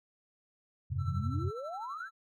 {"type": "chord", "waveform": "sine", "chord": "F suspended second", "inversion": "none", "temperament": "equal", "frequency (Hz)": [87.31, 98, 130.81], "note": ["F2", "G2", "C3"], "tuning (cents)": [0, 0, 0], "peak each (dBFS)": -35, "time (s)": [0.9, 1.51], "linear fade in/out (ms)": 20}
{"type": "tone with tremolo", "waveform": "triangle", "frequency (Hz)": 1333, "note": "E6", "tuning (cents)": 19, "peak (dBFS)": -39, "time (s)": [0.98, 2.11], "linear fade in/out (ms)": 50, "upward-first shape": "sine", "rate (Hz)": 12, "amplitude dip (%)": 70}
{"type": "exponential sweep", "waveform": "sine", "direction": "up", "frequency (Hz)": [117.6, 1701], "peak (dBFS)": -38, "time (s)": [0.98, 2.09], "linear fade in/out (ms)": 50}
{"effects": []}